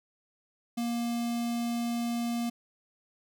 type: tone with notch filter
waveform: square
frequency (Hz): 235.9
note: A#3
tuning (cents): +21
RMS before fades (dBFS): -31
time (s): 0.77-2.5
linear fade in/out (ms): 10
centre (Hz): 1500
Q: 1.3
effects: none